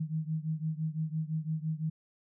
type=beating tone pair; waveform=sine; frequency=155.56 / 161.46 Hz; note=D#3 / E3; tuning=0 / -36 cents; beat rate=5.9 Hz; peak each=-33 / -35 dBFS; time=0-1.9 s; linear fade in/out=10 ms; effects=none